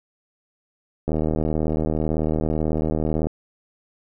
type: click train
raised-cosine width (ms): 2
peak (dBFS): -10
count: 172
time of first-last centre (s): 1.08-3.27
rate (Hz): 78.1
effects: none